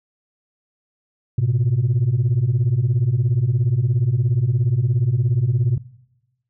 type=beating tone pair; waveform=sine; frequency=110 / 127 Hz; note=A2 / B2; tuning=0 / +49 cents; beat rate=17 Hz; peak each=-17 / -16 dBFS; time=1.38-5.78 s; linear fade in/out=5 ms; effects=noise-tail reverb RT60 1.0 s tail -22 dB re dry + tanh soft clip ceiling -12 dBFS